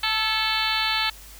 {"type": "harmonic tone with a mistuned harmonic", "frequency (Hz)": 440, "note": "A4", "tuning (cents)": 0, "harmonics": [2, 3, 4, 5, 6, 7, 8, 9, 10], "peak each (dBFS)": [-30, -30, -30, -30, -30, -30, -30, -30, -30], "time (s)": [0.03, 1.1], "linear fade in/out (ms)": 5, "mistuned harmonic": 4, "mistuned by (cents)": -37, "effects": ["added 50 Hz sine -45 dBFS peak until 1.39 s", "white hiss -46 dBFS RMS until 1.39 s"]}